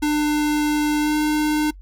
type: tone with pitch glide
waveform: square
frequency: 299.1 to 302.8 Hz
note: D4 to D#4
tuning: +32 to -47 cents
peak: -18 dBFS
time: 0.02-1.71 s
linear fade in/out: 10 ms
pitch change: +21 cents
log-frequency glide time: 0.97-1.16 s
effects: noise-tail reverb RT60 0.1 s tail -23 dB re dry + added 47 Hz sine -38 dBFS peak until 1.81 s